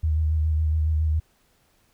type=tone with vibrato; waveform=sine; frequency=78 Hz; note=D#2; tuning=5 cents sharp; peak=-19 dBFS; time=0.03-1.2 s; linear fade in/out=10 ms; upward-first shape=square; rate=7.2 Hz; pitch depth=25 cents each way; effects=pink hiss -64 dBFS RMS until 1.93 s